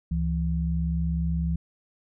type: tone pair together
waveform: sine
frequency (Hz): 69.8 / 166.01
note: C#2 / E3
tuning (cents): +13 / +13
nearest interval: octave + minor third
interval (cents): 1500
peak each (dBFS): -26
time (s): 0.11-1.56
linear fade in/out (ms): 5
effects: none